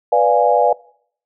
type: chord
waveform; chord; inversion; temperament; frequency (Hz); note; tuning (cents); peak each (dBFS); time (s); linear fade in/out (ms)
sine; B diminished seventh; none; equal; 493.9 / 587.3 / 698.5 / 830.6; B4 / D5 / F5 / Ab5; 0 / 0 / 0 / 0; -16; 0.12-0.73; 5
effects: noise-tail reverb RT60 0.6 s tail -23 dB re dry